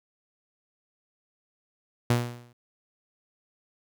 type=tone with exponential decay; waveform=sawtooth; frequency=120.4 Hz; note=B2; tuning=44 cents flat; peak=-15 dBFS; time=2.1-2.53 s; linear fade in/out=5 ms; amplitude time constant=93 ms; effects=none